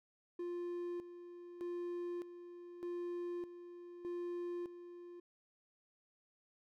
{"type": "tone with tremolo", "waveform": "triangle", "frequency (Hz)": 350, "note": "F4", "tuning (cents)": 4, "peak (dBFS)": -37, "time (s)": [0.39, 5.2], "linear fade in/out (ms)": 5, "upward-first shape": "square", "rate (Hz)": 0.82, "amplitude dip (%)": 70, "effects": []}